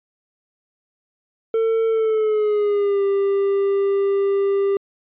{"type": "tone with pitch glide", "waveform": "triangle", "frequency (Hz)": [450.1, 396.4], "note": ["A4", "G4"], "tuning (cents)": [39, 19], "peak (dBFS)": -14, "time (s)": [1.54, 4.77], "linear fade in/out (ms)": 2, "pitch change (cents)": -220, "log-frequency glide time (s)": [1.87, 3.03], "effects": ["resampled to 8000 Hz"]}